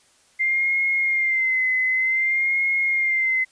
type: tone with vibrato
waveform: sine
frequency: 2093 Hz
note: C7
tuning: in tune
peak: -18 dBFS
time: 0.39-3.45 s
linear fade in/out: 20 ms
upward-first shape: sine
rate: 0.54 Hz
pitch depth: 50 cents each way
effects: white hiss -58 dBFS RMS until 3.51 s + resampled to 22050 Hz